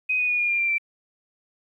sine tone with pitch steps, 2510 / 2481 / 2453 / 2425 / 2397 / 2369 / 2342 Hz, D#7 / D#7 / D#7 / D#7 / D7 / D7 / D7, +15 / -6 / -25 / -45 / +35 / +14 / -5 cents, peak -20 dBFS, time 0.09-0.783 s, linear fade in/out 10 ms, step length 99 ms, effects 10-bit

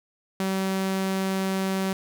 sawtooth tone, 191.3 Hz, G3, 42 cents flat, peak -20 dBFS, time 0.4-1.93 s, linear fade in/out 2 ms, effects none

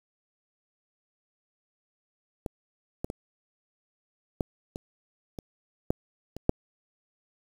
clicks, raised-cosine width 2 ms, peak -18 / -17 / -20 / -13 / -23 / -24 / -10 / -25 / -6 dBFS, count 9, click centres 2.462 / 3.045 / 3.101 / 4.408 / 4.759 / 5.388 / 5.905 / 6.366 / 6.494 s, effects 7-bit

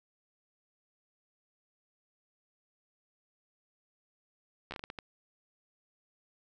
slowing click train, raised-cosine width 0.3 ms, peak -24 dBFS, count 8, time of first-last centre 4.71-4.988 s, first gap 12 ms, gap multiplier 1.39, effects none

